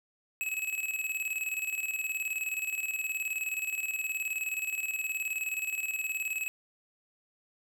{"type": "tone with tremolo", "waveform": "square", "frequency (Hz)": 2573, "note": "E7", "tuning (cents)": -43, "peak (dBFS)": -30, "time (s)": [0.41, 6.48], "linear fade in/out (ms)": 0, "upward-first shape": "square", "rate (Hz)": 19, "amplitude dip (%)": 60, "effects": []}